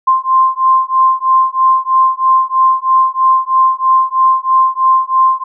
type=beating tone pair; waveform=sine; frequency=1046.5 / 1049.6 Hz; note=C6 / C6; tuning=0 / +5 cents; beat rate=3.1 Hz; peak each=-11 dBFS; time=0.07-5.44 s; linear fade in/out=10 ms; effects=none